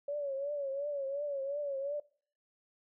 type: tone with vibrato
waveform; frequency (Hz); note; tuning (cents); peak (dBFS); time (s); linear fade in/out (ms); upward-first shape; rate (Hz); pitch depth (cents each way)
sine; 563; C#5; +27; -33; 0.08-2; 5; triangle; 2.8; 92
effects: noise-tail reverb RT60 0.5 s tail -22 dB re dry